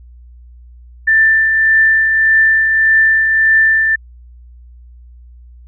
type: tone with tremolo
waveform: sine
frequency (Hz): 1775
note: A6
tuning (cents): +15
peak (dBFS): -6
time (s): 1.07-3.96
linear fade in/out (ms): 10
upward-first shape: triangle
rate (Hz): 1.7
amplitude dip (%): 40
effects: added 60 Hz sine -36 dBFS peak until 5.67 s